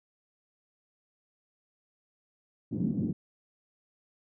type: band-pass noise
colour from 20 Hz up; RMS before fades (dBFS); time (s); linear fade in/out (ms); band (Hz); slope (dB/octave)
pink; -30; 2.71-3.13; 20; 140 to 260; 24
effects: none